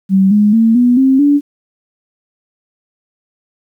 sine tone with pitch steps, 192.1 / 208.3 / 225.8 / 244.8 / 265.5 / 287.8 Hz, G3 / G#3 / A3 / B3 / C4 / D4, -35 / +5 / +45 / -15 / +25 / -35 cents, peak -6 dBFS, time 0.09-1.41 s, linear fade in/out 50 ms, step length 220 ms, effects 8-bit

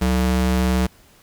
square ring-modulated tone, 128.2 Hz, C3, 35 cents flat, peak -14 dBFS, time 0.01-0.87 s, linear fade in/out 10 ms, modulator 58.8 Hz, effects pink hiss -52 dBFS RMS until 1.22 s

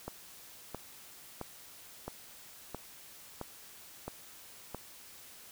click train, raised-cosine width 1 ms, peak -24 dBFS, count 8, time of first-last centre 0.08-4.747 s, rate 1.5 Hz, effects white hiss -53 dBFS RMS until 5.51 s

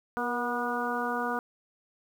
harmonic tone with a mistuned harmonic, 242.9 Hz, B3, 29 cents flat, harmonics 1 / 2 / 3 / 4 / 5 / 6, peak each -35 / -35 / -35 / -35 / -35 / -35 dBFS, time 0.17-1.39 s, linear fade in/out 0 ms, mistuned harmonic 2, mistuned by -29 cents, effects 9-bit

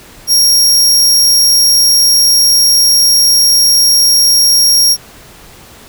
sawtooth tone, 5588 Hz, F8, in tune, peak -3 dBFS, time 0.27-4.97 s, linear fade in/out 50 ms, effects pink hiss -37 dBFS RMS until 5.88 s

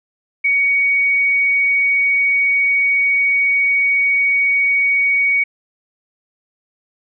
sine tone, 2243 Hz, C#7, 20 cents sharp, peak -12 dBFS, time 0.44-5.44 s, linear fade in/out 10 ms, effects none

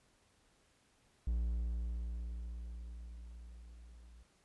triangle tone with level ramp, 58.27 Hz, A#1, in tune, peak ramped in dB -29 to -53 dBFS, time 1.27-4.23 s, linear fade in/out 5 ms, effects pink hiss -71 dBFS RMS until 4.44 s + resampled to 24000 Hz

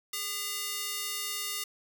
square tone with high-pass filter, 405.9 Hz, G#4, 40 cents flat, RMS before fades -35 dBFS, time 0.13-1.64 s, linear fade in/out 5 ms, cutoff 3000 Hz, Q 0.54, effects none

